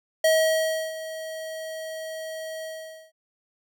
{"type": "tone with ADSR envelope", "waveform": "square", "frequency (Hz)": 638, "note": "D#5", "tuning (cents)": 43, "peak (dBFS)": -17, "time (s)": [0.24, 3.12], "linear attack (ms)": 5, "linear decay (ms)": 680, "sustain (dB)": -16, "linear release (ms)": 480, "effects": []}